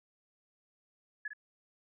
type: tone with echo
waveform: sine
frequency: 1701 Hz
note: G#6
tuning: 41 cents sharp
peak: -35 dBFS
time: 1.25-1.28 s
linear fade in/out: 5 ms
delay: 54 ms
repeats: 1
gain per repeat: -7 dB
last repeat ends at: 1.334 s
effects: none

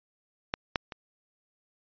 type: clicks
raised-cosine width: 0.3 ms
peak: -11 / -9 / -23 dBFS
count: 3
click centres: 0.539 / 0.758 / 0.922 s
effects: resampled to 11025 Hz

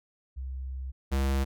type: tone pair in turn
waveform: sine / square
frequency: 65.41 / 67.68 Hz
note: C2 / C#2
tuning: 0 / -41 cents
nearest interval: minor second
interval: 59 cents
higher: second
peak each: -33 / -25 dBFS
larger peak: second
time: 0.36-0.92 / 1.11-1.45 s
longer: first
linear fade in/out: 20 ms
effects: none

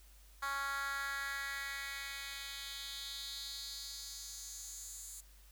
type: tone with high-pass filter sweep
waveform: 10% pulse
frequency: 277.2 Hz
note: C#4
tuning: in tune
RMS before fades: -43 dBFS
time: 0.42-5.21 s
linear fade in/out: 10 ms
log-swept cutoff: 1200 to 8100 Hz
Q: 2.7
effects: added 50 Hz sine -58 dBFS peak until 5.51 s + white hiss -65 dBFS RMS until 5.51 s

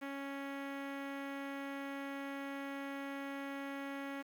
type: tone with low-pass filter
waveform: sawtooth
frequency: 277.2 Hz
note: C#4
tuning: in tune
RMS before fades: -43 dBFS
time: 0.01-4.23 s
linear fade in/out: 20 ms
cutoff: 2100 Hz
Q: 2.1
effects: 10-bit

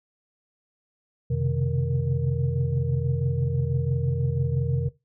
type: tone cluster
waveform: sine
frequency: 87.5 / 128.8 / 134.9 / 153.2 / 468.6 Hz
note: F2 / C3 / C#3 / D#3 / A#4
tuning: +4 / -27 / -47 / -27 / +9 cents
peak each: -29 / -24 / -31 / -29 / -33 dBFS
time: 1.3-4.89 s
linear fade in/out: 10 ms
effects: noise-tail reverb RT60 0.2 s tail -17 dB re dry + tanh soft clip ceiling -11 dBFS

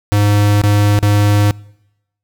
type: tone with dropouts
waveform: square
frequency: 103.1 Hz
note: G#2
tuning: 12 cents flat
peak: -10 dBFS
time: 0.12-1.51 s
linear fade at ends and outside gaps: 0 ms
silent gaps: 0.615-0.637 / 0.989-1.028 s
effects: noise-tail reverb RT60 0.9 s tail -25 dB re dry

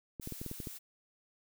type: clicks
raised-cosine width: 3 ms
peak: -28 dBFS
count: 8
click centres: 0.198 / 0.274 / 0.323 / 0.415 / 0.463 / 0.514 / 0.602 / 0.672 s
type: noise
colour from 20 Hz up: blue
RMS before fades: -47 dBFS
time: 0.21-0.79 s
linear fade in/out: 20 ms
effects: none

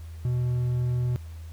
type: tone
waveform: triangle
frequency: 123.47 Hz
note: B2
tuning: in tune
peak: -21 dBFS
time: 0.25-1.16 s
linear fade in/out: 0 ms
effects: added 81 Hz sine -37 dBFS peak until 1.52 s + pink hiss -56 dBFS RMS until 1.52 s

